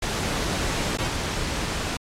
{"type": "noise with dropouts", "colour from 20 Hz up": "pink", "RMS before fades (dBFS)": -27, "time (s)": [0.02, 1.97], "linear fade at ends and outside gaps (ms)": 5, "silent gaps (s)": [0.974, 0.984], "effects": ["low-pass 8000 Hz 12 dB/octave", "AAC 48 kbps"]}